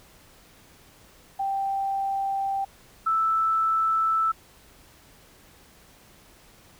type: tone pair in turn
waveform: sine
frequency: 784 / 1318.5 Hz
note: G5 / E6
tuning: 0 / 0 cents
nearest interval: major sixth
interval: 900 cents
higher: second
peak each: -24 / -20 dBFS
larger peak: second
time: 1.39-2.65 / 3.06-4.32 s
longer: neither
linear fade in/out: 10 ms
effects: pink hiss -54 dBFS RMS until 6.79 s